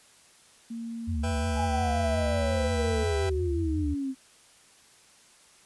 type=tone with pitch glide; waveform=sine; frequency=230.3 to 227.3 Hz; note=A#3 to A#3; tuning=-21 to -43 cents; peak=-33 dBFS; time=0.7-3.04 s; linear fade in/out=10 ms; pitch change=-22 cents; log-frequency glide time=1-1.66 s
type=tone with vibrato; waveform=sine; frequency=79.9 Hz; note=D#2; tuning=47 cents sharp; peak=-27 dBFS; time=1.07-3.95 s; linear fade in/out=20 ms; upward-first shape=triangle; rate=5.6 Hz; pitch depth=230 cents each way
type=chord; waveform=sawtooth; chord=E minor; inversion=second; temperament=just; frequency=494.4 / 659.3 / 791.1 Hz; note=B4 / E5 / G5; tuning=+2 / 0 / +16 cents; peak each=-32 / -33 / -33 dBFS; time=1.23-3.3 s; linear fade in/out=10 ms
type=exponential sweep; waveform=sine; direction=down; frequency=844 to 259.6 Hz; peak=-28 dBFS; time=1.55-4.15 s; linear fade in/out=50 ms
effects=white hiss -57 dBFS RMS until 5.65 s + resampled to 24000 Hz